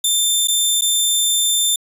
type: tone with dropouts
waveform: 15% pulse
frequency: 3574 Hz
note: A7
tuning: 26 cents sharp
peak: -7 dBFS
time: 0.04-1.76 s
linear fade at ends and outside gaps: 5 ms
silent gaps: 0.474-0.482 / 0.811-0.819 s
effects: resampled to 32000 Hz